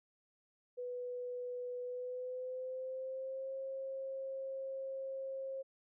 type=tone with pitch glide; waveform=sine; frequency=493.9 to 535.5 Hz; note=B4 to C5; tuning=0 to +40 cents; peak=-39 dBFS; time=0.77-5.63 s; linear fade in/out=20 ms; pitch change=+140 cents; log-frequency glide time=1.82-3.54 s; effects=none